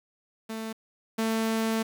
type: tone pair in turn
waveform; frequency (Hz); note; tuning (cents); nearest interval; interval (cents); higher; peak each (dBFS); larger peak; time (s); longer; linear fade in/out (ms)
sawtooth; 222.1 / 223.2; A3 / A3; +16 / +25; unison; 9; second; -29 / -21; second; 0.49-0.73 / 1.18-1.83; second; 10
effects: 9-bit